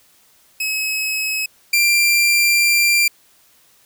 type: tone pair in turn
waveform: sawtooth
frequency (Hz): 2564 / 2373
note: E7 / D7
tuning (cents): -49 / +17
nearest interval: minor second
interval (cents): 134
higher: first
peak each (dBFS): -16 / -9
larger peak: second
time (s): 0.6-1.46 / 1.73-3.08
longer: second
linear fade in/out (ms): 5
effects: white hiss -54 dBFS RMS until 3.85 s